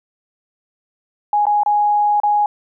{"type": "tone with dropouts", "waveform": "sine", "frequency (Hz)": 830.6, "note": "G#5", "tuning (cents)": 0, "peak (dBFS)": -12, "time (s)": [1.33, 2.46], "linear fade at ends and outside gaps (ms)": 2, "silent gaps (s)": [[1.455, 1.467], [1.634, 1.661], [2.201, 2.234]], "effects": []}